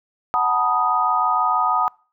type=chord; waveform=sine; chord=B dominant seventh; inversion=second; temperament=equal with one note detuned; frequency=740 / 880 / 966.3 / 1244.5 Hz; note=F#5 / A5 / B5 / D#6; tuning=0 / 0 / -38 / 0 cents; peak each=-23 / -24 / -23 / -19 dBFS; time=0.34-1.88 s; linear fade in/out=0 ms; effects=noise-tail reverb RT60 0.4 s tail -26 dB re dry